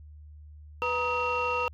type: tone cluster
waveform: sine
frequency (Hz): 494.4 / 945 / 1261 / 2733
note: B4 / A#5 / D#6 / F7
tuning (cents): +2 / +23 / +23 / -38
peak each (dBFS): -30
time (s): 0.82-1.68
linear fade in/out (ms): 0
effects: tanh soft clip ceiling -20 dBFS + added 75 Hz sine -45 dBFS peak until 1.73 s